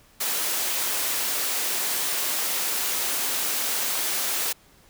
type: high-pass noise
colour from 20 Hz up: white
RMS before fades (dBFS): -26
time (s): 0.2-4.53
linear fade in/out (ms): 10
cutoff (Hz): 300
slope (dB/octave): 12
effects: pink hiss -56 dBFS RMS until 4.89 s